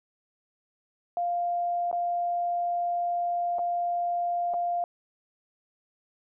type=tone with dropouts; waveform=sine; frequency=698.5 Hz; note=F5; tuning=in tune; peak=-25 dBFS; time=1.17-4.84 s; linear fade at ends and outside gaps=1 ms; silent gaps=1.914-1.928 / 3.585-3.591 / 4.537-4.541 s; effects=none